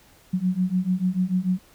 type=beating tone pair; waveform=sine; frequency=180 / 186.8 Hz; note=F#3 / F#3; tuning=-47 / +17 cents; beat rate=6.8 Hz; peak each=-24 / -23 dBFS; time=0.33-1.59 s; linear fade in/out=10 ms; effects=pink hiss -55 dBFS RMS until 1.74 s